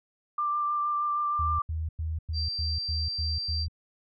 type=tone with vibrato; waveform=sine; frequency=1184 Hz; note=D6; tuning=14 cents sharp; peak=-25 dBFS; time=0.38-1.62 s; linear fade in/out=5 ms; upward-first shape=sine; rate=6.4 Hz; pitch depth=13 cents each way
type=tone bursts; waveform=sine; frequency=79.7 Hz; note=D#2; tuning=42 cents sharp; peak=-28 dBFS; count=8; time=1.39-3.683 s; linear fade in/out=5 ms; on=200 ms; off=99 ms
type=tone; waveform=sine; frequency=4699 Hz; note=D8; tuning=in tune; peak=-30 dBFS; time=2.33-3.67 s; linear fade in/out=50 ms
effects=none